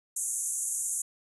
white band-pass noise, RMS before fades -32 dBFS, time 0.16-1.02 s, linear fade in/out 5 ms, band 6400 to 11000 Hz, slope 96 dB/octave, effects none

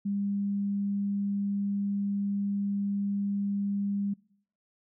sine tone, 200.7 Hz, G3, 41 cents sharp, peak -27 dBFS, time 0.05-4.14 s, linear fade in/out 10 ms, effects noise-tail reverb RT60 0.7 s tail -24 dB re dry

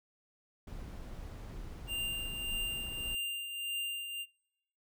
brown noise, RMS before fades -44 dBFS, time 0.67-3.15 s, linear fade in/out 5 ms
square tone with tremolo, 2794 Hz, F7, in tune, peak -34 dBFS, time 1.87-4.26 s, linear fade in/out 50 ms, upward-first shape triangle, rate 1.7 Hz, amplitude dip 55%
effects noise-tail reverb RT60 0.9 s tail -26 dB re dry

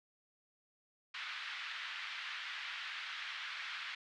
pink band-pass noise, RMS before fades -44 dBFS, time 1.14-3.95 s, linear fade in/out 5 ms, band 1400 to 3700 Hz, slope 24 dB/octave, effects none

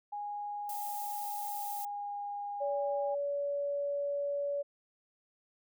sine tone with pitch glide, 824 to 815 Hz, G#5 to G#5, -14 to -33 cents, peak -36 dBFS, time 0.12-3.15 s, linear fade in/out 10 ms, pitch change -19 cents, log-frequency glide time 1.34-2.17 s
violet noise, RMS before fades -43 dBFS, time 0.69-1.85 s, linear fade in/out 2 ms
sine tone, 570 Hz, C#5, 48 cents sharp, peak -31 dBFS, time 2.6-4.63 s, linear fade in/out 20 ms
effects none

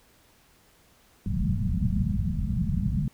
white low-pass noise, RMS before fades -26 dBFS, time 1.26-3.08 s, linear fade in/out 2 ms, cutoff 220 Hz, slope 96 dB/octave, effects pink hiss -60 dBFS RMS until 3.13 s

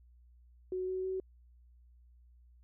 sine tone with pitch steps, 370 / 373.4 / 376.9 Hz, F#4 / F#4 / F#4, 0 / +16 / +32 cents, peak -33 dBFS, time 0.72-1.2 s, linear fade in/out 2 ms, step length 160 ms, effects added 60 Hz sine -58 dBFS peak until 2.63 s

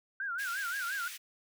sine tone with vibrato, 1503 Hz, F#6, 27 cents sharp, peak -33 dBFS, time 0.2-1.08 s, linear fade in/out 2 ms, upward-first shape sine, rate 5.7 Hz, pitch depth 160 cents each way
pink high-pass noise, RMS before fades -44 dBFS, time 0.38-1.18 s, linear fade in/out 20 ms, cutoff 1800 Hz, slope 24 dB/octave
effects none

